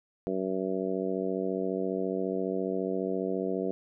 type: harmonic tone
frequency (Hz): 94.6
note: F#2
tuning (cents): +39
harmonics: 2 / 3 / 4 / 5 / 6 / 7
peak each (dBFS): -35 / -35 / -33 / -34 / -40 / -38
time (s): 0.27-3.71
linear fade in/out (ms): 0
effects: none